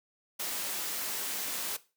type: noise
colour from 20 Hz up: white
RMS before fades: -35 dBFS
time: 0.39-1.77 s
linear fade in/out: 10 ms
effects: noise-tail reverb RT60 0.3 s tail -17 dB re dry + high-pass 200 Hz 12 dB/octave